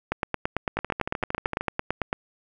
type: two click trains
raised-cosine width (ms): 0.5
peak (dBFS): -9 / -13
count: 19 / 12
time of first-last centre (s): 0.12-2.129 / 0.77-1.61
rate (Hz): 8.96 / 13.1
effects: none